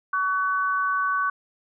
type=tone pair together; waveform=sine; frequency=1131.6 / 1500 Hz; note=C#6 / F#6; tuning=+35 / +23 cents; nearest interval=perfect fourth; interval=488 cents; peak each=-23 / -25 dBFS; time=0.13-1.3 s; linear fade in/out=5 ms; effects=none